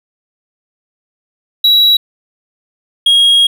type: tone pair in turn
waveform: triangle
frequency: 3890 / 3278 Hz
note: B7 / G#7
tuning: -27 / -23 cents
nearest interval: minor third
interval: 296 cents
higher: first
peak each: -4 dBFS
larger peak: neither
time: 1.64-1.97 / 3.06-3.47 s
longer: second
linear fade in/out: 5 ms
effects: none